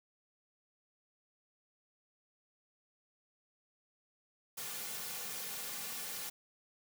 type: noise with comb filter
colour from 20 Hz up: white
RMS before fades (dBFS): -42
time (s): 4.57-6.3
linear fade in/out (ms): 10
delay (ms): 3.1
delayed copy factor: -0.6
effects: high-pass 150 Hz 12 dB/octave